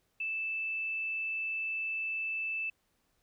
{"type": "tone", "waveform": "sine", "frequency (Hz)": 2637, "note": "E7", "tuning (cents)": 0, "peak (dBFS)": -32, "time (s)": [0.2, 2.7], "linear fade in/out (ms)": 5, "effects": ["pink hiss -75 dBFS RMS until 3.22 s"]}